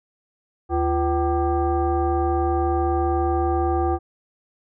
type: tone with frequency modulation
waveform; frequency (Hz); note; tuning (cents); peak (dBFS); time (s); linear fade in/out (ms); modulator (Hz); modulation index
sine; 345.8; F4; -17; -18; 0.69-3.99; 50; 422; 1.3
effects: none